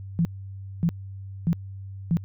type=tone bursts; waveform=sine; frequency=168.4 Hz; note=E3; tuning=37 cents sharp; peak=-18 dBFS; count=4; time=0.19-2.17 s; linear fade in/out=0 ms; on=60 ms; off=580 ms; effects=added 97 Hz sine -35 dBFS peak until 2.24 s